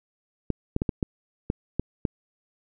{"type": "clicks", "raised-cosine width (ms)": 3, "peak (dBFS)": -11, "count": 8, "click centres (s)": [0.503, 0.764, 0.819, 0.892, 1.028, 1.501, 1.796, 2.052], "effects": []}